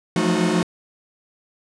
45% pulse tone cluster, 172.2 / 179.3 / 219.2 / 310.9 / 366 Hz, F3 / F3 / A3 / D#4 / F#4, -24 / +46 / -6 / -1 / -19 cents, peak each -24 dBFS, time 0.16-0.63 s, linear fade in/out 2 ms, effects resampled to 22050 Hz

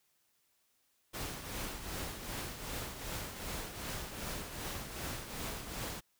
pink noise with tremolo, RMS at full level -39 dBFS, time 1.13-6.01 s, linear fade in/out 20 ms, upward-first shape triangle, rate 2.6 Hz, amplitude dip 60%, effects white hiss -75 dBFS RMS until 6.19 s

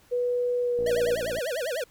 sine tone with pitch glide, 490 to 482.7 Hz, B4 to B4, -14 to -40 cents, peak -23 dBFS, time 0.11-1.16 s, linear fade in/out 20 ms, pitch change -26 cents, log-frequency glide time 0.61-0.77 s
click train, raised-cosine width 2 ms, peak -26 dBFS, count 35, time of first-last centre 0.79-1.385 s, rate 57.1 Hz
square tone with vibrato, 559 Hz, C#5, 14 cents sharp, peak -28 dBFS, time 0.86-1.84 s, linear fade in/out 5 ms, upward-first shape sine, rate 10 Hz, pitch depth 280 cents each way
effects pink hiss -59 dBFS RMS until 1.9 s

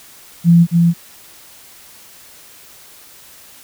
sine tone with echo, 170 Hz, F3, 46 cents flat, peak -5 dBFS, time 0.44-0.67 s, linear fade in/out 50 ms, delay 270 ms, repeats 1, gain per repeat -3 dB, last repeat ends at 0.94 s, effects white hiss -42 dBFS RMS until 3.63 s

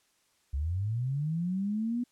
sine linear sweep, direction up, 64.6 to 246.9 Hz, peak -28 dBFS, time 0.53-2.04 s, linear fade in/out 10 ms, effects white hiss -70 dBFS RMS until 2.11 s + low-pass 10000 Hz 12 dB/octave

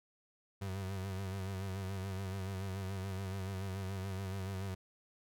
35% pulse tone with vibrato, 95.9 Hz, G2, 37 cents flat, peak -36 dBFS, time 0.61-4.75 s, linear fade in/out 10 ms, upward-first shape sine, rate 7 Hz, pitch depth 53 cents each way, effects none

